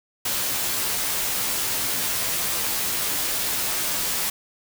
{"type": "noise with comb filter", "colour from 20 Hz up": "white", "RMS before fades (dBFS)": -25, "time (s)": [0.25, 4.3], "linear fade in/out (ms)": 5, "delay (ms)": 13, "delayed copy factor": -0.6, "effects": []}